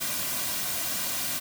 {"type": "noise with comb filter", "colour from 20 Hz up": "white", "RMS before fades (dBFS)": -30, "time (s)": [0, 1.4], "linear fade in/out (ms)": 20, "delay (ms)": 2.3, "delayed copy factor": -0.55, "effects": []}